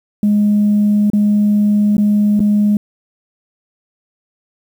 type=tone with dropouts; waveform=sine; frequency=207.7 Hz; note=G#3; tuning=in tune; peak=-8 dBFS; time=0.23-2.77 s; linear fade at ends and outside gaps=2 ms; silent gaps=1.101-1.133 / 1.968-1.98 / 2.395-2.403 s; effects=tanh soft clip ceiling -6 dBFS + 7-bit